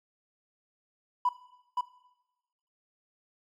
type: tone with echo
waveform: triangle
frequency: 987.8 Hz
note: B5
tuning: in tune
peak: -19 dBFS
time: 1.25-1.29 s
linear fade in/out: 5 ms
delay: 520 ms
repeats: 1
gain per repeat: -5 dB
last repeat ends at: 1.81 s
effects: noise-tail reverb RT60 1.0 s tail -19 dB re dry + tanh soft clip ceiling -20 dBFS